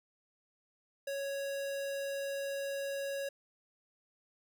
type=tone; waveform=square; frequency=554.4 Hz; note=C#5; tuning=in tune; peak=-36 dBFS; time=1.07-3.29 s; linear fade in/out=5 ms; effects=none